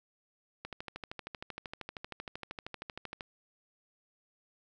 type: click train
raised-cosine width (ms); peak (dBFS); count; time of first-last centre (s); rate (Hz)
0.3; -24; 34; 0.65-3.208; 12.9
effects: none